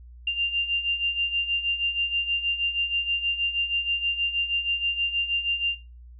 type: beating tone pair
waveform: sine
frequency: 2784 / 2790.3 Hz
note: F7 / F7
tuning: -6 / -2 cents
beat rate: 6.3 Hz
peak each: -28 / -25 dBFS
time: 0.27-5.75 s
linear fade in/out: 5 ms
effects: noise-tail reverb RT60 0.3 s tail -18 dB re dry + added 60 Hz sine -43 dBFS peak until 6.19 s